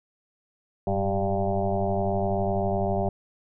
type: tone with frequency modulation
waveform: sine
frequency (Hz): 392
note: G4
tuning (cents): 0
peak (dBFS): -22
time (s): 0.87-3.09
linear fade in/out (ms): 2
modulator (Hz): 99.5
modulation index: 3.8
effects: none